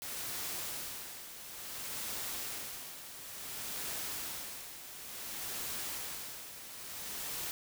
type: noise with tremolo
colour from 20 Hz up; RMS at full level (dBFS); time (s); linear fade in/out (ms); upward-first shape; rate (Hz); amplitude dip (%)
white; -39; 0.02-7.51; 0; sine; 0.57; 65
effects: none